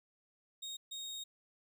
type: tone bursts at uneven times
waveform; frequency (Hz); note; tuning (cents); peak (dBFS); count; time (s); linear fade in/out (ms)
30% pulse; 3729; A#7; 0; -39; 2; 0.62-0.77 / 0.91-1.24; 10
effects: none